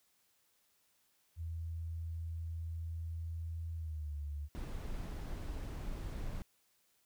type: tone with pitch glide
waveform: sine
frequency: 82.5 to 73.08 Hz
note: E2 to D2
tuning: +2 to -8 cents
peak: -38 dBFS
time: 1.36-4.49 s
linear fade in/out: 50 ms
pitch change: -210 cents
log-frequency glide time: 3.75-4.15 s
type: noise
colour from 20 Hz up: brown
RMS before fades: -41 dBFS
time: 4.55-6.42 s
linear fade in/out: 0 ms
effects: white hiss -74 dBFS RMS until 7.05 s